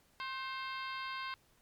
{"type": "harmonic tone with a mistuned harmonic", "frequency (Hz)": 530, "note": "C5", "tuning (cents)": 22, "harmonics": [2, 3, 4, 5, 6, 7, 8, 9], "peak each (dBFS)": [-41, -45, -47, -49, -51, -52, -53, -54], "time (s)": [0.2, 1.34], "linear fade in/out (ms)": 0, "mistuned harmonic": 3, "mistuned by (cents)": -48, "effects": ["pink hiss -69 dBFS RMS until 1.61 s", "MP3 96 kbps"]}